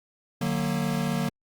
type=chord; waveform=square; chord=D augmented; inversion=none; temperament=equal with one note detuned; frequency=149.83 / 185 / 233.1 Hz; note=D3 / F#3 / A#3; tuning=+35 / 0 / 0 cents; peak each=-30 dBFS; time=0.41-1.29 s; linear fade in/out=5 ms; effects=Opus 48 kbps